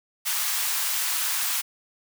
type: high-pass noise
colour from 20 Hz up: white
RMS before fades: -26 dBFS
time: 0.25-1.62 s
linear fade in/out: 20 ms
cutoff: 860 Hz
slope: 24 dB/octave
effects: none

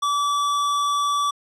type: tone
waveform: square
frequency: 1153 Hz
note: D6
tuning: 32 cents flat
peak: -20 dBFS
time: 0.02-1.31 s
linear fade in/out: 10 ms
effects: low-pass 8000 Hz 12 dB/octave

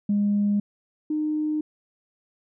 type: tone pair in turn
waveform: sine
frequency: 204.7 / 305.5 Hz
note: G#3 / D#4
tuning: -25 / -32 cents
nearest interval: perfect fifth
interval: 693 cents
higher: second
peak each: -18 / -22 dBFS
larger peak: first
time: 0.09-0.6 / 1.1-1.61 s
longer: neither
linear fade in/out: 5 ms
effects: tanh soft clip ceiling -15 dBFS

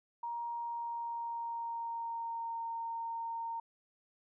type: tone with pitch glide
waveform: sine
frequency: 941 to 920 Hz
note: A#5 to A#5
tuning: +16 to -23 cents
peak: -36 dBFS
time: 0.23-3.6 s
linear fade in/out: 5 ms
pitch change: -39 cents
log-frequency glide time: 0.44-2.63 s
effects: none

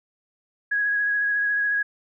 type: tone with vibrato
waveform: sine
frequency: 1661.2 Hz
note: G#6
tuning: in tune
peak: -20 dBFS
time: 0.71-1.83 s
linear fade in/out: 10 ms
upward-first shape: triangle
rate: 14 Hz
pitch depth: 21 cents each way
effects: none

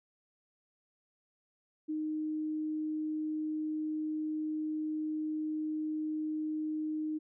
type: tone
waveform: sine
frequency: 309.1 Hz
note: D#4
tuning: 11 cents flat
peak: -32 dBFS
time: 1.88-7.19 s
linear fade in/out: 20 ms
effects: none

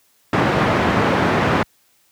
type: band-pass noise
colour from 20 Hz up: pink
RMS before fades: -17 dBFS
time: 0.33-1.63 s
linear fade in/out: 2 ms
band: 120 to 1800 Hz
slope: 12 dB/octave
effects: white hiss -59 dBFS RMS until 2.11 s + high-pass 60 Hz 12 dB/octave

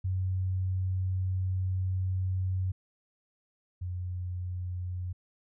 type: tone pair in turn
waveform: sine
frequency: 93.2 / 90.23 Hz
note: F#2 / F#2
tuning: +13 / -43 cents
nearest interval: minor second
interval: 56 cents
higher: first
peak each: -27 / -32 dBFS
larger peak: first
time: 0.04-2.72 / 3.81-5.13 s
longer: first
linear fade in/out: 10 ms
effects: none

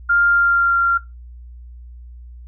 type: tone with pitch glide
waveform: sine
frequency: 1400 to 1382.3 Hz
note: F6 to F6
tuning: +4 to -18 cents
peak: -12 dBFS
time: 0.09-0.98 s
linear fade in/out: 10 ms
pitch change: -22 cents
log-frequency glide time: 0.27-0.77 s
effects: noise-tail reverb RT60 0.2 s tail -18 dB re dry + added 60 Hz sine -35 dBFS peak until 2.47 s

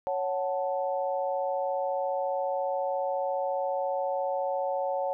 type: chord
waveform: sine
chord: F# minor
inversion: second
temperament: equal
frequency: 554.4 / 740 / 880 Hz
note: C#5 / F#5 / A5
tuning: 0 / 0 / 0 cents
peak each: -29 / -32 / -34 dBFS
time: 0.07-5.13 s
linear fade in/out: 0 ms
effects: none

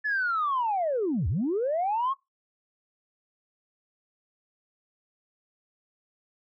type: linear two-way sweep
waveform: sine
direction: down then up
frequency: 1745 to 69.3 to 1108 Hz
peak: -23 dBFS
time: 0.04-2.14 s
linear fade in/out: 20 ms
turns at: 1.28 s
effects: noise-tail reverb RT60 0.2 s tail -21 dB re dry + tanh soft clip ceiling -20 dBFS

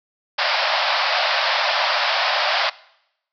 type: band-pass noise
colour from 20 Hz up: pink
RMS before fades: -20 dBFS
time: 0.38-2.7 s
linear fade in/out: 10 ms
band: 570 to 5200 Hz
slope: 96 dB/octave
effects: noise-tail reverb RT60 0.8 s tail -21 dB re dry

